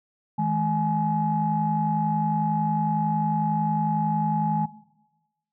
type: tone cluster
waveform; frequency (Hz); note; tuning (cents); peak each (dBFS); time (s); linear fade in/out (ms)
sine; 160.7 / 211.7 / 845; E3 / G#3 / G#5; -44 / +33 / +30; -26 / -26 / -25; 0.38-4.66; 10
effects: noise-tail reverb RT60 1.0 s tail -17 dB re dry + tanh soft clip ceiling -12 dBFS